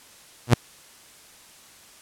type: tone with exponential growth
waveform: sawtooth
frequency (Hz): 120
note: B2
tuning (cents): -49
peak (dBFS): -5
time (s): 0.47-0.54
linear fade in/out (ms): 5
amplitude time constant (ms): 15
effects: white hiss -50 dBFS RMS until 2.01 s + low-pass 11000 Hz 12 dB/octave